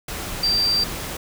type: tone in noise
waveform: sine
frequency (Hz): 4699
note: D8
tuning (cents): 0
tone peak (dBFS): -17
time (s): 0.43-0.84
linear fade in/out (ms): 5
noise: pink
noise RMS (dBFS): -30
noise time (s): 0.08-1.17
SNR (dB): +10
effects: none